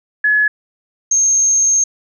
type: tone pair in turn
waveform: sine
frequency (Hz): 1700 / 6418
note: G#6 / G8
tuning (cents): +40 / +40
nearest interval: octave + major seventh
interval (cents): 2300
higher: second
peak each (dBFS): -10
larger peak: neither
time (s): 0.24-0.48 / 1.11-1.84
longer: second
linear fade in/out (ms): 5
effects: none

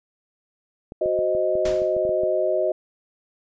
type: clicks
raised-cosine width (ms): 2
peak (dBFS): -22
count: 10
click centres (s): 0.921 / 1.059 / 1.19 / 1.35 / 1.554 / 1.819 / 1.966 / 2.052 / 2.093 / 2.235
type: chord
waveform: sine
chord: C diminished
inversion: second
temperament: equal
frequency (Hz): 370 / 523.3 / 622.3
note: Gb4 / C5 / Eb5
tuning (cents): 0 / 0 / 0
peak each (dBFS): -25 / -26 / -21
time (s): 1.01-2.72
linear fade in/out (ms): 5
type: noise with exponential decay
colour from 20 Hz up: pink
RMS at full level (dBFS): -28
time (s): 1.65-1.99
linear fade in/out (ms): 5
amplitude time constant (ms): 72
effects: resampled to 16000 Hz

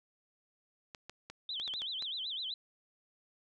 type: clicks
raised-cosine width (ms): 0.2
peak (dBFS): -28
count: 8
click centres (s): 0.948 / 1.096 / 1.3 / 1.599 / 1.678 / 1.738 / 1.819 / 2.024
type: tone with vibrato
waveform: sine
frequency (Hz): 3500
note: A7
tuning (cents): -10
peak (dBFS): -36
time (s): 1.49-2.54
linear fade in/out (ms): 2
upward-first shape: sine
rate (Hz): 7.9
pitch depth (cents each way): 250
effects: none

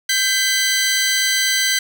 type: tone pair together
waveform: 15% pulse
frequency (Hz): 1568 / 2013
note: G6 / B6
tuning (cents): 0 / +33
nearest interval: major third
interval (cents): 433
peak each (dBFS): -12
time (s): 0.09-1.79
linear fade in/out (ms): 5
effects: none

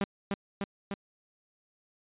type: tone with echo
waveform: sawtooth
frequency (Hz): 199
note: G3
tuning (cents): +26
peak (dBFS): -23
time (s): 0.01-0.04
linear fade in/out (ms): 0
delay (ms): 300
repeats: 3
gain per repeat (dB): -2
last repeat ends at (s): 0.94
effects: resampled to 8000 Hz

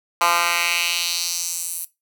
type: tone with high-pass filter sweep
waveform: 10% pulse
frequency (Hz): 172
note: F3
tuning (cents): -26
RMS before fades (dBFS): -22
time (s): 0.21-1.85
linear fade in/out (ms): 2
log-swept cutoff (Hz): 1100 to 11000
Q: 1.9
effects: noise-tail reverb RT60 0.2 s tail -17 dB re dry

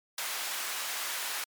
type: high-pass noise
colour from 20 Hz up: pink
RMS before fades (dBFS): -35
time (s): 0.18-1.44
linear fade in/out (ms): 2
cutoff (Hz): 1100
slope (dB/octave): 12
effects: MP3 96 kbps

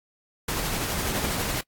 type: noise with tremolo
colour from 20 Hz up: pink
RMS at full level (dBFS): -27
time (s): 0.48-1.61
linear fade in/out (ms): 5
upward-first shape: sine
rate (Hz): 12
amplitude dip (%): 25
effects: noise-tail reverb RT60 0.1 s tail -25 dB re dry + AAC 64 kbps

